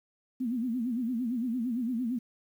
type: tone with vibrato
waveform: sine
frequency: 240.7 Hz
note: B3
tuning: 44 cents flat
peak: -28 dBFS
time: 0.4-2.19 s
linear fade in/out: 10 ms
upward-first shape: sine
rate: 8.8 Hz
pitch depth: 140 cents each way
effects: 10-bit